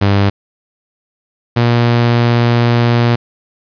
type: tone pair in turn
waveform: sawtooth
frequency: 100 / 118.92 Hz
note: G2 / A#2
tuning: +35 / +35 cents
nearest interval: minor third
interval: 300 cents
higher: second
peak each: -5 dBFS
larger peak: neither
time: 0.01-0.3 / 1.56-3.16 s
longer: second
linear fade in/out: 10 ms
effects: resampled to 11025 Hz + 7-bit